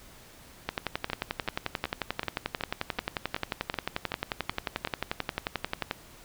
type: two click trains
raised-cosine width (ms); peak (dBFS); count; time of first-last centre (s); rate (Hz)
0.3; -15 / -12; 11 / 60; 1.1-4.874 / 0.69-5.911; 2.65 / 11.3
effects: pink hiss -52 dBFS RMS until 6.24 s